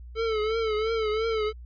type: tone with vibrato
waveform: square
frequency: 440 Hz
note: A4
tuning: in tune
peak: -25 dBFS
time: 0.15-1.53 s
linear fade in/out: 50 ms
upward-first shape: triangle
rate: 2.9 Hz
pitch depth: 78 cents each way
effects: added 60 Hz sine -40 dBFS peak until 1.65 s + resampled to 11025 Hz